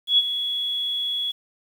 sine tone with ADSR envelope, 3366 Hz, G#7, 23 cents sharp, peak -12 dBFS, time 0.07-1.32 s, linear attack 110 ms, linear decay 35 ms, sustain -11 dB, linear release 15 ms, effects 8-bit

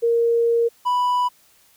sine / triangle tone pair in turn, 466.2 / 987.8 Hz, A#4 / B5, 0 / 0 cents, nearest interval octave + minor second, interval 1300 cents, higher second, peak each -15 dBFS, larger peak neither, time 0.02-0.69 / 0.85-1.29 s, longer first, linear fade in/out 20 ms, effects white hiss -56 dBFS RMS until 1.76 s

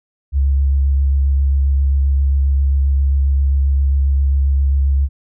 sine tone with vibrato, 68.8 Hz, C#2, 12 cents flat, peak -11 dBFS, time 0.32-5.09 s, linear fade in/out 50 ms, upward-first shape sine, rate 7.5 Hz, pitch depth 18 cents each way, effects none

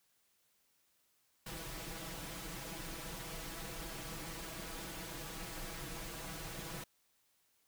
pink noise with comb filter, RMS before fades -45 dBFS, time 1.46-6.84 s, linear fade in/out 5 ms, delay 6.1 ms, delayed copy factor +0.9, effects white hiss -75 dBFS RMS until 7.67 s

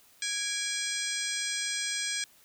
harmonic tone with a mistuned harmonic, 827 Hz, G#5, 8 cents flat, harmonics 2 / 3 / 4 / 5 / 6 / 7 / 8 / 9 / 10, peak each -38 / -38 / -37 / -40 / -39 / -38 / -43 / -40 / -39 dBFS, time 0.22-2.24 s, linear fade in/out 2 ms, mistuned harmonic 3, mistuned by -97 cents, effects white hiss -60 dBFS RMS until 2.44 s

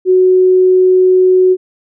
sine tone, 370 Hz, F#4, in tune, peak -5 dBFS, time 0.05-1.57 s, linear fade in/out 50 ms, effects none

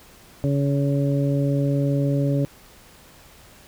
harmonic tone, 140.7 Hz, C#3, 26 cents sharp, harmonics 1 / 2 / 3 / 4, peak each -20 / -24 / -31 / -28 dBFS, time 0.44-2.45 s, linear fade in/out 0 ms, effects pink hiss -49 dBFS RMS until 3.67 s

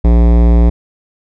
sine tone with hard clipping, 58.27 Hz, A#1, in tune, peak -7 dBFS, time 0.04-0.7 s, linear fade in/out 10 ms, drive 18 dB, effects none

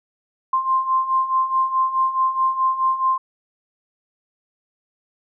sine beating tone pair, 1046.5 / 1051.2 Hz, C6 / C6, 0 / +8 cents, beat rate 4.7 Hz, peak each -23 / -18 dBFS, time 0.53-3.18 s, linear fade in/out 5 ms, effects none

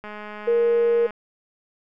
click train, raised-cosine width 0.5 ms, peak -22 dBFS, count 225, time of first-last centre 0.04-1.107 s, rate 210 Hz
sine tone, 469.5 Hz, A#4, 12 cents sharp, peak -16 dBFS, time 0.47-1.07 s, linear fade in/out 10 ms
effects none

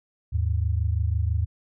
sine tone pair together, 77.78 / 103.83 Hz, D#2 / G#2, 0 / 0 cents, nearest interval perfect fourth, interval 500 cents, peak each -23 / -25 dBFS, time 0.32-1.46 s, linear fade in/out 20 ms, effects none

